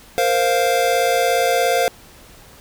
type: chord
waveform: square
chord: Bb suspended second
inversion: none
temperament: equal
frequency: 466.2 / 523.3 / 698.5 Hz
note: Bb4 / C5 / F5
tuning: 0 / 0 / 0 cents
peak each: -22 / -20 / -19 dBFS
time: 0.18-1.88 s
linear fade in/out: 0 ms
effects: pink hiss -45 dBFS RMS until 2.6 s